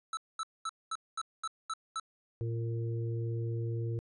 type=tone bursts; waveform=square; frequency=1314 Hz; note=E6; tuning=6 cents flat; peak=-34 dBFS; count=8; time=0.13-1.998 s; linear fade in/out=2 ms; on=41 ms; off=220 ms
type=harmonic tone; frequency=115.2 Hz; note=A#2; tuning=20 cents flat; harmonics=1 / 3 / 4; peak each=-32 / -42 / -44 dBFS; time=2.41-3.99 s; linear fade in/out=0 ms
effects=resampled to 24000 Hz